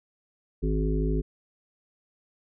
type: harmonic tone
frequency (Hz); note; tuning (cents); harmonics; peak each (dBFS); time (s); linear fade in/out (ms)
52.5; G#1; +19; 1 / 3 / 5 / 7 / 8; -25 / -30 / -32 / -33 / -34; 0.62-1.22; 20
effects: none